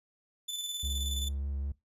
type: tone with tremolo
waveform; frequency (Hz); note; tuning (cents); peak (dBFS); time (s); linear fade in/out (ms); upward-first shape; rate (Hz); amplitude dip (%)
sawtooth; 3507; A7; -6; -30; 0.48-1.29; 10; square; 19; 40
type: tone with vibrato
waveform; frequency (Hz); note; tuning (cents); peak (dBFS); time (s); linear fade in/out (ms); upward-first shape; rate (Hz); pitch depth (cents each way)
triangle; 69.6; C#2; +8; -30; 0.83-1.72; 5; triangle; 5; 23
effects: noise-tail reverb RT60 0.2 s tail -21 dB re dry + resampled to 32000 Hz